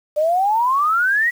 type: exponential sweep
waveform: sine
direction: up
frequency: 587.3 to 1964 Hz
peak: -14 dBFS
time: 0.16-1.31 s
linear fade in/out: 20 ms
effects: 7-bit